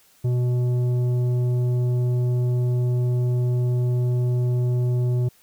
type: tone with tanh clipping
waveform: sine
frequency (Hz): 123.47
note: B2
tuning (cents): 0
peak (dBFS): -20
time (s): 0.24-5.29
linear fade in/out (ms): 10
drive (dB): 9
effects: white hiss -57 dBFS RMS until 5.42 s